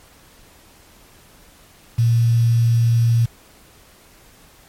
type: tone with quantisation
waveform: sine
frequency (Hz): 116.54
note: A#2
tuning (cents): 0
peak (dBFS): -12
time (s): 1.98-3.26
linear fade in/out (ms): 10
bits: 6
effects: pink hiss -49 dBFS RMS until 4.68 s + MP3 64 kbps